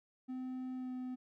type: tone with pitch glide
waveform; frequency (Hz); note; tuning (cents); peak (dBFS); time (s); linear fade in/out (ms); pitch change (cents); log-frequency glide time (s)
triangle; 256.4 to 253.7; C4 to B3; -35 to +47; -37; 0.28-1.16; 20; -18; 0.75-0.91
effects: none